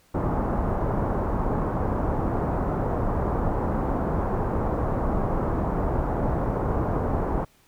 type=low-pass noise; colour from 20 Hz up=pink; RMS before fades=-25 dBFS; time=0.14-7.45 s; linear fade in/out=10 ms; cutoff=1100 Hz; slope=24 dB/octave; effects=pink hiss -60 dBFS RMS until 7.67 s